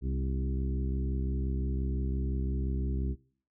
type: harmonic tone with a mistuned harmonic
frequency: 65.8 Hz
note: C2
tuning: 10 cents sharp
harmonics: 1 / 2 / 3 / 4 / 5 / 6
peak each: -30 / -36 / -40 / -42 / -44 / -46 dBFS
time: 0.01-3.16 s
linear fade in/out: 50 ms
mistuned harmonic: 3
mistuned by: +29 cents
effects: noise-tail reverb RT60 0.5 s tail -21 dB re dry